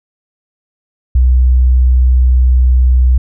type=tone; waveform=sine; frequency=62.9 Hz; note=B1; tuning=32 cents sharp; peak=-5 dBFS; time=1.15-3.18 s; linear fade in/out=5 ms; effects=none